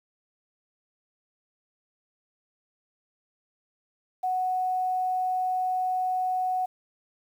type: tone with quantisation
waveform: sine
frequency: 740 Hz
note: F#5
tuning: in tune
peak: -24 dBFS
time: 4.23-6.66 s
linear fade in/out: 10 ms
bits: 9
effects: none